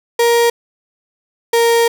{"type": "tone pair in turn", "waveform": "35% pulse", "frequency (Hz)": [470, 465.4], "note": ["A#4", "A#4"], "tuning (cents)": [14, -3], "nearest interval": "unison", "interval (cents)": 17, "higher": "first", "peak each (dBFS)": -8, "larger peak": "neither", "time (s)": [[0.19, 0.5], [1.53, 1.88]], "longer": "second", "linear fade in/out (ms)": 5, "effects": []}